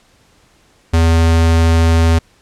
square tone, 82.41 Hz, E2, in tune, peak -9 dBFS, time 0.93-2.19 s, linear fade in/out 10 ms, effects pink hiss -52 dBFS RMS until 2.41 s + low-pass 9000 Hz 12 dB/octave

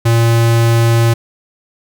square tone, 115.8 Hz, A#2, 11 cents flat, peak -9 dBFS, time 0.05-1.14 s, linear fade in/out 10 ms, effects none

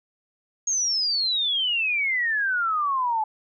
sine exponential sweep, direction down, 6620 to 851 Hz, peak -21 dBFS, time 0.67-3.24 s, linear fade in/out 5 ms, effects none

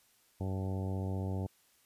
harmonic tone with a mistuned harmonic, 95.2 Hz, F#2, 50 cents sharp, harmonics 1 / 2 / 3 / 4 / 5 / 6 / 7 / 8 / 9, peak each -34 / -40 / -44 / -46 / -48 / -50 / -51 / -52 / -53 dBFS, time 0.4-1.47 s, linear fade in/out 10 ms, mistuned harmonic 9, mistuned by +32 cents, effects white hiss -68 dBFS RMS until 1.85 s + resampled to 32000 Hz

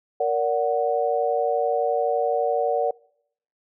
sine chord, Bb augmented, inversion none, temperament equal with one note detuned, 466.2 / 577.9 / 740 Hz, Bb4 / D5 / F#5, 0 / -28 / 0 cents, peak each -24 dBFS, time 0.2-2.91 s, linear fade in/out 5 ms, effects noise-tail reverb RT60 0.7 s tail -25 dB re dry

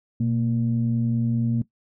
sine tone pair together, 120.67 / 231.1 Hz, B2 / A#3, -40 / -15 cents, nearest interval major seventh, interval 1125 cents, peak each -22 dBFS, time 0.2-1.62 s, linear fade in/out 5 ms, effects noise-tail reverb RT60 0.1 s tail -18 dB re dry + tanh soft clip ceiling -13 dBFS

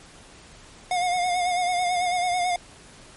square tone with vibrato, 717 Hz, F5, 45 cents sharp, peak -22 dBFS, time 0.91-2.56 s, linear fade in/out 2 ms, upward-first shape sine, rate 9.1 Hz, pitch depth 42 cents each way, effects pink hiss -48 dBFS RMS until 3.16 s + MP3 48 kbps

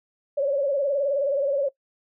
sine tone with vibrato, 559 Hz, C#5, 14 cents sharp, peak -20 dBFS, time 0.37-1.69 s, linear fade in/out 10 ms, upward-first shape sine, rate 19 Hz, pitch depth 81 cents each way, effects noise-tail reverb RT60 0.1 s tail -21 dB re dry

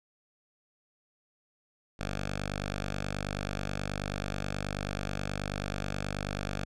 5% pulse tone with notch filter, 49.32 Hz, G1, 11 cents sharp, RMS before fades -35 dBFS, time 1.99-6.65 s, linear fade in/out 10 ms, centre 360 Hz, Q 1, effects low-pass 7000 Hz 12 dB/octave

